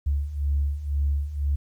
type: beating tone pair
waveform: sine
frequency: 70.1 / 72.1 Hz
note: C#2 / D2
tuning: +20 / -31 cents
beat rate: 2 Hz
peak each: -27 / -23 dBFS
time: 0.06-1.56 s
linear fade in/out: 10 ms
effects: tanh soft clip ceiling -15 dBFS + 10-bit